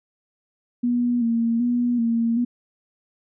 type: tone with vibrato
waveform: sine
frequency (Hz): 236.5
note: A#3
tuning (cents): +25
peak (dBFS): -18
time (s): 0.83-2.45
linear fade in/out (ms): 10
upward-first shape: square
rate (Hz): 1.3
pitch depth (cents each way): 42
effects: none